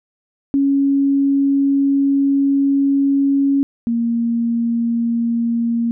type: tone pair in turn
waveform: sine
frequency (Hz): 277.2 / 233.1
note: C#4 / A#3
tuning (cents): 0 / 0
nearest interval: minor third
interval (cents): 300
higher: first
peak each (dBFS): -12 / -15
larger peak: first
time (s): 0.54-3.63 / 3.87-5.91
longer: first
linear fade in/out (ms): 0
effects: none